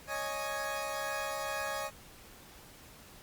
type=chord; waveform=20% pulse; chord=C# suspended second; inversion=none; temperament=equal; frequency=554.4 / 622.3 / 830.6 Hz; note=C#5 / D#5 / G#5; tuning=0 / 0 / 0 cents; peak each=-34 dBFS; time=0.07-1.91 s; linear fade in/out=50 ms; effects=pink hiss -54 dBFS RMS until 3.22 s + Opus 48 kbps